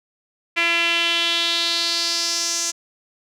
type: tone with band-pass filter sweep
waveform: sawtooth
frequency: 338.6 Hz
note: E4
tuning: 46 cents sharp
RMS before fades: -21 dBFS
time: 0.56-2.72 s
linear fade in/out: 20 ms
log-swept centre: 2400 to 6400 Hz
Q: 3.8
effects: none